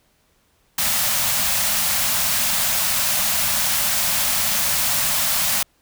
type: band-stop noise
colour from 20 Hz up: white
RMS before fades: -20 dBFS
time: 0.78-5.63 s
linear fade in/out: 5 ms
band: 250 to 540 Hz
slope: 96 dB/octave
effects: pink hiss -62 dBFS RMS until 5.81 s